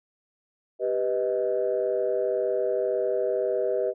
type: chord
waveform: sine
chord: G augmented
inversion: none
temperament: equal with one note detuned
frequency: 392 / 493.9 / 627.3 Hz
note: G4 / B4 / D#5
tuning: 0 / 0 / +14 cents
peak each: -27 / -26 / -27 dBFS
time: 0.79-3.94 s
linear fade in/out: 50 ms
effects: tanh soft clip ceiling -15 dBFS